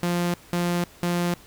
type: tone bursts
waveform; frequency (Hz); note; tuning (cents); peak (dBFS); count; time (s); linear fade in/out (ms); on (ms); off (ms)
sawtooth; 174.61; F3; 0; -18; 3; 0.03-1.34; 0; 310; 190
effects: pink hiss -50 dBFS RMS until 1.46 s